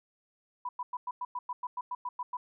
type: tone bursts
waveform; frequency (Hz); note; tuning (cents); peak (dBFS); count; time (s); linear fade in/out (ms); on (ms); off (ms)
sine; 987.8; B5; 0; -32; 13; 0.65-2.37; 5; 40; 100
effects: none